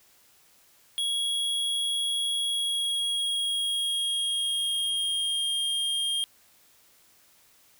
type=tone with pitch glide; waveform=square; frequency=3322 to 3222 Hz; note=G#7 to G7; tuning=0 to +47 cents; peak=-26 dBFS; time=0.98-6.24 s; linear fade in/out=0 ms; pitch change=-53 cents; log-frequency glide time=2.42-5.49 s; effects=white hiss -60 dBFS RMS until 7.79 s